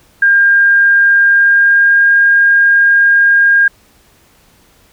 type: tone with pitch glide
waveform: sine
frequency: 1606 to 1616.2 Hz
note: G6 to G#6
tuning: +41 to -48 cents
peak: -5 dBFS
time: 0.22-3.68 s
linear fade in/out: 5 ms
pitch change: +11 cents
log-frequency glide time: 1.23-2.1 s
effects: pink hiss -49 dBFS RMS until 4.92 s